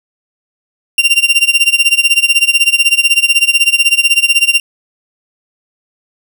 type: tone with tremolo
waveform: 40% pulse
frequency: 2774 Hz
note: F7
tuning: 12 cents flat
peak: -3 dBFS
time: 0.98-4.6 s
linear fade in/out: 2 ms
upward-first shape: sine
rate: 16 Hz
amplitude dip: 90%
effects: none